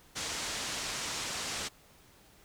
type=low-pass noise; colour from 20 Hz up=white; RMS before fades=-37 dBFS; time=0.15-1.69 s; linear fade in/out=20 ms; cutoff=7500 Hz; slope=24 dB/octave; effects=pink hiss -60 dBFS RMS until 2.44 s